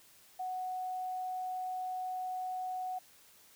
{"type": "tone", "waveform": "sine", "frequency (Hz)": 740, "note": "F#5", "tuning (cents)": 0, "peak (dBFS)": -35, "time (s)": [0.39, 2.99], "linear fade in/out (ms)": 10, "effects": ["white hiss -61 dBFS RMS until 3.55 s"]}